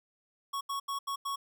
square tone bursts at uneven times, 1108.7 Hz, C#6, in tune, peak -33 dBFS, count 5, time 0.53-0.61 / 0.69-0.8 / 0.88-0.99 / 1.07-1.16 / 1.25-1.36 s, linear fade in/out 10 ms, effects none

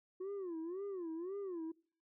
sine tone with vibrato, 360.2 Hz, F#4, 46 cents flat, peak -37 dBFS, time 0.2-1.72 s, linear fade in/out 10 ms, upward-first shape sine, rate 1.9 Hz, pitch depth 200 cents each way, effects noise-tail reverb RT60 0.5 s tail -24 dB re dry + tanh soft clip ceiling -39 dBFS

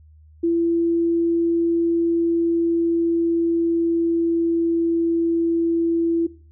sine tone with pitch glide, 336.6 to 334.1 Hz, E4 to E4, +36 to +23 cents, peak -16 dBFS, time 0.43-6.27 s, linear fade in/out 10 ms, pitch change -13 cents, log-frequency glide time 1.77-5.01 s, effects noise-tail reverb RT60 0.4 s tail -19 dB re dry + added 77 Hz sine -46 dBFS peak until 6.51 s

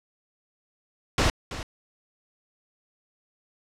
pink noise with echo, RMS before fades -21 dBFS, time 1.18-1.3 s, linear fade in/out 2 ms, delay 330 ms, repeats 1, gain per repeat -13 dB, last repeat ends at 1.63 s, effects low-pass 6000 Hz 12 dB/octave

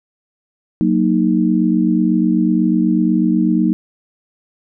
sine chord, D# minor, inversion first, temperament equal, 185 / 233.1 / 311.1 Hz, F#3 / A#3 / D#4, 0 / 0 / 0 cents, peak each -16 dBFS, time 0.81-3.73 s, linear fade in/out 0 ms, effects none

